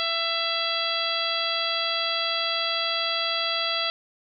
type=harmonic tone; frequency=667 Hz; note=E5; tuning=20 cents sharp; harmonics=1 / 2 / 3 / 4 / 5 / 6 / 7; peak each=-33 / -31 / -34 / -33 / -28 / -33 / -31 dBFS; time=0-3.9 s; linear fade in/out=0 ms; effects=none